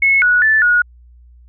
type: tone with pitch steps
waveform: sine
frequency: 2188 / 1465 / 1754 / 1449 Hz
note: C#7 / F#6 / A6 / F#6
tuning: -23 / -18 / -6 / -37 cents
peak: -9 dBFS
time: 0.02-0.82 s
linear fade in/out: 5 ms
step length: 200 ms
effects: added 60 Hz sine -41 dBFS peak until 1.48 s